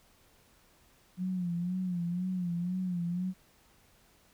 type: tone with vibrato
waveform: sine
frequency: 178.5 Hz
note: F3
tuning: 38 cents sharp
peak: -30 dBFS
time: 1.17-3.34 s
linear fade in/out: 50 ms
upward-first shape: sine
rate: 2 Hz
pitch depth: 73 cents each way
effects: pink hiss -64 dBFS RMS until 4.33 s